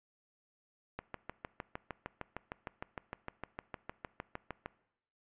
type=click train; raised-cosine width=0.5 ms; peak=-24 dBFS; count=25; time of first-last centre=0.99-4.66 s; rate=6.54 Hz; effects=noise-tail reverb RT60 0.8 s tail -20 dB re dry + resampled to 8000 Hz